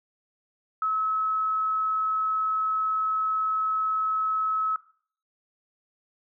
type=tone; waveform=sine; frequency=1291 Hz; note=E6; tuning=37 cents flat; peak=-23 dBFS; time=0.82-4.76 s; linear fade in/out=2 ms; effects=noise-tail reverb RT60 0.5 s tail -17 dB re dry